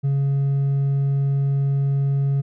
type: tone with hard clipping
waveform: sine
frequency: 138.7 Hz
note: C#3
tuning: 1 cent sharp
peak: -18 dBFS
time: 0.03-2.42 s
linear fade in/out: 20 ms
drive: 2 dB
effects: none